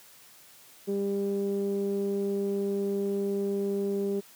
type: tone with low-pass filter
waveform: sawtooth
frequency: 199.1 Hz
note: G3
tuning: 27 cents sharp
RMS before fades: -29 dBFS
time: 0.87-4.21 s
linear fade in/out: 20 ms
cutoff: 400 Hz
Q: 3.7
effects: white hiss -54 dBFS RMS until 4.35 s + high-pass 100 Hz 12 dB/octave